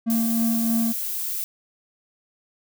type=tone with tremolo; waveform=triangle; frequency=227.8 Hz; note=A#3; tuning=40 cents flat; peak=-17 dBFS; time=0.06-0.93 s; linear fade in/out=20 ms; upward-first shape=sine; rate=3.2 Hz; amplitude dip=25%
type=noise; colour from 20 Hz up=violet; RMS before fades=-28 dBFS; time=0.1-1.44 s; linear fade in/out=0 ms
effects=none